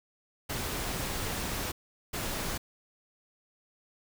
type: noise bursts at uneven times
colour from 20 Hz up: pink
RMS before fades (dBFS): -34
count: 2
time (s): 0.49-1.72 / 2.13-2.58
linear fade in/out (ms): 10
effects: none